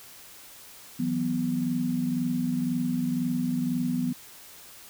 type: chord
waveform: sine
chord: E suspended second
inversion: none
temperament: equal with one note detuned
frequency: 163.01 / 185 / 246.9 Hz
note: E3 / F#3 / B3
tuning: -19 / 0 / 0 cents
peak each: -32 / -32 / -26 dBFS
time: 0.99-4.13 s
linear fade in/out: 10 ms
effects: white hiss -48 dBFS RMS until 4.89 s